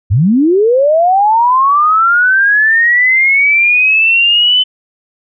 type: linear sweep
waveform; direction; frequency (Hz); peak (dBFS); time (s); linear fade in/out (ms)
sine; up; 82.9 to 3042; -6; 0.1-4.64; 20
effects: none